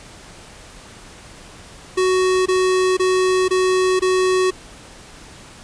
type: tone bursts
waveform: square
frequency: 371.5 Hz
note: F#4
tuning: 7 cents sharp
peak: -15 dBFS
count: 5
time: 1.97-4.508 s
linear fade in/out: 10 ms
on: 490 ms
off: 22 ms
effects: pink hiss -41 dBFS RMS until 5.63 s + resampled to 22050 Hz